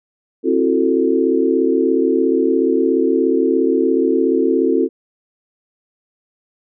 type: chord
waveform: sine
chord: F# half-diminished seventh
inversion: second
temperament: just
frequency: 266.4 / 333 / 370 / 444 Hz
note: C4 / E4 / F#4 / A4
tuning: +31 / +18 / 0 / +16 cents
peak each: -18 dBFS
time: 0.43-4.89 s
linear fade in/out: 50 ms
effects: none

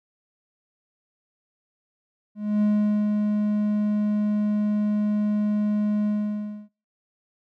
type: tone with ADSR envelope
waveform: triangle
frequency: 209.4 Hz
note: G#3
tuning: 15 cents sharp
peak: -15 dBFS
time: 2.35-6.69 s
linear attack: 270 ms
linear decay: 450 ms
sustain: -3 dB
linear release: 620 ms
effects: noise-tail reverb RT60 0.4 s tail -26 dB re dry

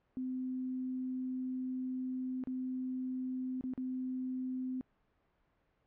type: tone with dropouts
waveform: sine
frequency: 256.7 Hz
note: C4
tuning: 33 cents flat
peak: -35 dBFS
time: 0.17-4.81 s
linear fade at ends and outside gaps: 0 ms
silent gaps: 2.438-2.472 / 3.61-3.639 / 3.736-3.777 s
effects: pink hiss -75 dBFS RMS until 5.86 s + low-pass 2000 Hz 12 dB/octave

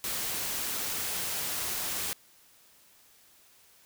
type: noise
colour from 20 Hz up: white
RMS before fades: -33 dBFS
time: 0.04-2.13 s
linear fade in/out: 0 ms
effects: white hiss -60 dBFS RMS until 3.85 s

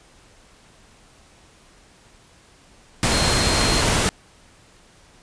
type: tone in noise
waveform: sine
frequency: 4208 Hz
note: C8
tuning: 9 cents sharp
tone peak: -25 dBFS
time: 3.12-3.81 s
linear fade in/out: 0 ms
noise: pink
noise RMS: -19 dBFS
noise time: 3.03-4.09 s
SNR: -9 dB
effects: pink hiss -52 dBFS RMS until 5.22 s + resampled to 22050 Hz

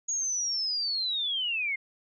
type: linear sweep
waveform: sine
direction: down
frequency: 6720 to 2093 Hz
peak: -27 dBFS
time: 0.08-1.76 s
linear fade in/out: 10 ms
effects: none

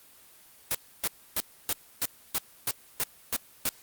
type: noise bursts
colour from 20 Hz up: white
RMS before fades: -27 dBFS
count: 10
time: 0.71-3.69 s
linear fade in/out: 0 ms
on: 37 ms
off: 290 ms
effects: white hiss -55 dBFS RMS until 3.82 s + Opus 24 kbps

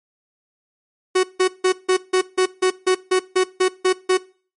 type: tone bursts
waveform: 45% pulse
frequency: 371.4 Hz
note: F#4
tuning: 7 cents sharp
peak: -13 dBFS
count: 13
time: 1.15-4.175 s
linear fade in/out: 10 ms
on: 85 ms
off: 160 ms
effects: noise-tail reverb RT60 0.4 s tail -21 dB re dry + MP3 48 kbps

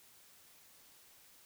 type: silence
effects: white hiss -62 dBFS RMS until 1.45 s

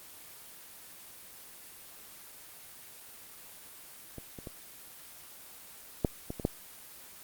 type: clicks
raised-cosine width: 2 ms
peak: -27 / -29 / -26 / -11 / -22 / -24 / -13 dBFS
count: 7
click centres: 4.183 / 4.388 / 4.472 / 6.048 / 6.304 / 6.398 / 6.451 s
effects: white hiss -50 dBFS RMS until 7.23 s + Opus 24 kbps

